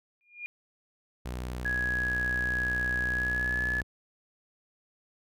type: tone with exponential growth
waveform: sine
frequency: 2421 Hz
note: D#7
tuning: 48 cents flat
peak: -32 dBFS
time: 0.21-0.46 s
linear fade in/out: 0 ms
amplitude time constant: 53 ms
type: tone with vibrato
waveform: sawtooth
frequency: 61.74 Hz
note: B1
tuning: in tune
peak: -30 dBFS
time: 1.25-3.83 s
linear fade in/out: 10 ms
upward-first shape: sine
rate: 12 Hz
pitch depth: 9 cents each way
type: tone with pitch glide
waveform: sine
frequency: 1670 to 1711 Hz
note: G#6 to A6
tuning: +9 to -49 cents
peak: -27 dBFS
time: 1.65-3.81 s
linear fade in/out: 5 ms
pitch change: +42 cents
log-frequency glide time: 3.13-3.61 s
effects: none